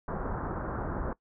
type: low-pass noise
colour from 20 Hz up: pink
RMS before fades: -34 dBFS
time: 0.08-1.13 s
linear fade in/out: 2 ms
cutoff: 1500 Hz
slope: 48 dB/octave
effects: noise-tail reverb RT60 0.1 s tail -21 dB re dry